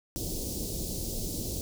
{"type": "band-stop noise", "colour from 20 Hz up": "pink", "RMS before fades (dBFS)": -34, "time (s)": [0.16, 1.61], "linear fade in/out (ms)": 0, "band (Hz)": [500, 4600], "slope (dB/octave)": 24, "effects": []}